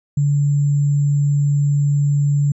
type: tone with sample-and-hold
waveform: sine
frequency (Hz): 143.8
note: D3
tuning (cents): -36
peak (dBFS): -13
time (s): 0.17-2.52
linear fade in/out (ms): 5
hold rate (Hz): 7350
effects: resampled to 22050 Hz